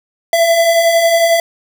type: beating tone pair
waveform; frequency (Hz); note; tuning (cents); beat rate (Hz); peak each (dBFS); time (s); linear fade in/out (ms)
square; 660 / 671; E5 / E5; +2 / +31; 11; -19 / -10; 0.33-1.4; 2
effects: none